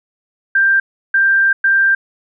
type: tone bursts at uneven times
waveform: sine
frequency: 1581 Hz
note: G6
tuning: 14 cents sharp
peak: -9 dBFS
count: 3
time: 0.55-0.8 / 1.14-1.53 / 1.64-1.95 s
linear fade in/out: 5 ms
effects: none